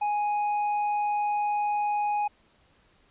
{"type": "tone with tanh clipping", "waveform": "sine", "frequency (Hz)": 830.6, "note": "G#5", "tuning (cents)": 0, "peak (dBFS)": -25, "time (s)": [0.01, 2.28], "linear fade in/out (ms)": 10, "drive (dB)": 5, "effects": ["pink hiss -63 dBFS RMS until 3.1 s", "resampled to 8000 Hz"]}